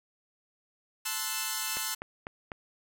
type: chord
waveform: 5% pulse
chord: F# half-diminished seventh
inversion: first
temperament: equal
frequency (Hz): 880 / 1046.5 / 1318.5 / 1480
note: A5 / C6 / E6 / F#6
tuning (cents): 0 / 0 / 0 / 0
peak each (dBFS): -25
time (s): 1.05-1.95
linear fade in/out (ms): 10
type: click train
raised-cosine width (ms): 0.5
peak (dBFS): -22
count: 4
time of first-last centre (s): 1.77-2.518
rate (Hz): 4.01
effects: none